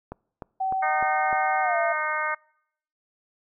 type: click train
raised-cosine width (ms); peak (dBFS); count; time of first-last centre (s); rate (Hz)
1; -21; 5; 0.12-1.328; 3.31
type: tone with pitch glide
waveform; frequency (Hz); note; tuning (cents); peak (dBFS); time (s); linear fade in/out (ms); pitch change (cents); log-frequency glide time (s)
sine; 763 to 675.8; G5 to E5; -47 to +43; -23; 0.6-1.93; 10; -210; 1.62-1.77
type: harmonic tone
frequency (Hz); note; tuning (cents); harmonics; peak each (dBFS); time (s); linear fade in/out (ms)
307; D#4; -23; 2 / 3 / 4 / 5 / 6 / 7; -34 / -32 / -29 / -30 / -34 / -32; 0.82-2.35; 10
effects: noise-tail reverb RT60 0.7 s tail -26 dB re dry